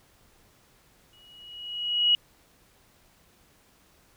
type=tone with exponential growth; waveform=sine; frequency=2908 Hz; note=F#7; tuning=31 cents flat; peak=-16 dBFS; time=1.13-2.15 s; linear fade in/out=1 ms; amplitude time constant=220 ms; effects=pink hiss -61 dBFS RMS until 4.16 s